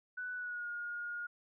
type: tone with pitch glide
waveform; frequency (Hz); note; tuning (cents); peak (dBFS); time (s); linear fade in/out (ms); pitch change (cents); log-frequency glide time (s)
sine; 1489 to 1429.2; F#6 to F6; +11 to +40; -38; 0.17-1.27; 10; -71; 0.34-0.68
effects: none